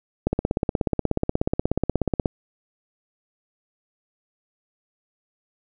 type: click train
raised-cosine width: 2 ms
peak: -7 dBFS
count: 34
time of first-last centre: 0.27-2.258 s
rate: 16.6 Hz
effects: none